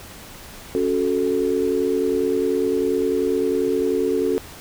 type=chord; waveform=sine; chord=F# minor; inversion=second; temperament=equal; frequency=277.2 / 370 / 440 Hz; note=C#4 / F#4 / A4; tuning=0 / 0 / 0 cents; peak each=-24 / -22 / -21 dBFS; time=0.75-4.38 s; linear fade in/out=0 ms; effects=pink hiss -40 dBFS RMS until 4.6 s